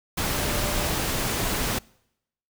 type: tone in noise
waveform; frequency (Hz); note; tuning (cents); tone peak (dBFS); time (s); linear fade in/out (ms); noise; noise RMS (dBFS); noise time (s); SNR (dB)
sine; 591; D5; +11; -35; 0.33-0.88; 10; pink; -26; 0.17-1.79; -12
effects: noise-tail reverb RT60 0.8 s tail -25 dB re dry